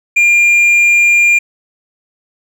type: tone with hard clipping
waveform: sine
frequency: 2400 Hz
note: D7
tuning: 37 cents sharp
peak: -7 dBFS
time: 0.16-1.39 s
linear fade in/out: 10 ms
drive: 3 dB
effects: none